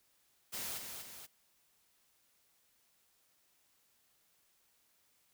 white noise with echo, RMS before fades -41 dBFS, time 0.52-0.79 s, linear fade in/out 20 ms, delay 240 ms, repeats 2, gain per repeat -5 dB, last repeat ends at 1.27 s, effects white hiss -73 dBFS RMS until 5.33 s

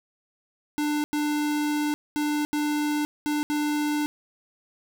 square tone bursts at uneven times, 297.4 Hz, D4, 22 cents sharp, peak -24 dBFS, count 6, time 0.78-1.04 / 1.13-1.94 / 2.16-2.45 / 2.53-3.05 / 3.26-3.43 / 3.5-4.06 s, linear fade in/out 0 ms, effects none

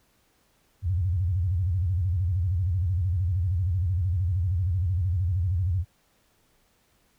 sine tone with vibrato, 89.6 Hz, F2, 45 cents sharp, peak -22 dBFS, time 0.82-5.85 s, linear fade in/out 50 ms, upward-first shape square, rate 13 Hz, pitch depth 150 cents each way, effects pink hiss -66 dBFS RMS until 7.18 s

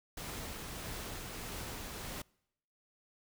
pink noise with tremolo, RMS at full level -42 dBFS, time 0.17-2.22 s, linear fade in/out 5 ms, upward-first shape triangle, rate 1.6 Hz, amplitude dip 25%, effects noise-tail reverb RT60 0.8 s tail -26 dB re dry

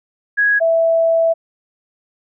sine tone pair in turn, 1661.2 / 659.2 Hz, G#6 / E5, 0 / 0 cents, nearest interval octave + major third, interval 1600 cents, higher first, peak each -11 dBFS, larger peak neither, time 0.37-0.6 / 0.6-1.34 s, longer second, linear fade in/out 20 ms, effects none

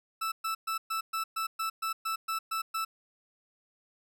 40% pulse tone bursts, 1318.5 Hz, E6, in tune, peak -29 dBFS, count 12, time 0.21-2.85 s, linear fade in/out 10 ms, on 110 ms, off 120 ms, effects none

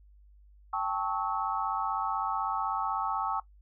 sine chord, A dominant seventh, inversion third, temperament equal with one note detuned, 784 / 880 / 1108.7 / 1292.9 Hz, G5 / A5 / C#6 / E6, 0 / 0 / 0 / -34 cents, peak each -34 dBFS, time 0.73-3.4 s, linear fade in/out 5 ms, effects noise-tail reverb RT60 0.1 s tail -17 dB re dry + added 50 Hz sine -54 dBFS peak until 3.61 s

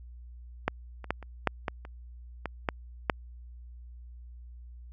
clicks, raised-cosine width 0.5 ms, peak -10 / -27 / -12 / -29 / -8 / -14 / -29 / -17 / -11 / -7 dBFS, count 10, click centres 0.68 / 1.043 / 1.106 / 1.227 / 1.473 / 1.682 / 1.851 / 2.457 / 2.688 / 3.098 s, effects added 60 Hz sine -44 dBFS peak until 4.92 s

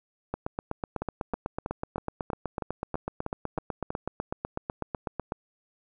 two click trains, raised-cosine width 1 ms, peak -16 / -17 dBFS, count 41 / 10, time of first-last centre 0.34-5.321 / 1.02-3.905 s, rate 8.03 / 3.12 Hz, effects none

